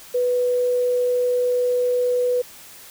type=tone; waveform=sine; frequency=493.9 Hz; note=B4; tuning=in tune; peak=-17 dBFS; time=0.14-2.42 s; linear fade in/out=10 ms; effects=white hiss -43 dBFS RMS until 2.9 s